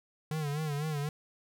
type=tone with vibrato; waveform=square; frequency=150 Hz; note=D3; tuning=37 cents sharp; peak=-32 dBFS; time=0.31-1.09 s; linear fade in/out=2 ms; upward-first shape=sine; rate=4 Hz; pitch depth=91 cents each way; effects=none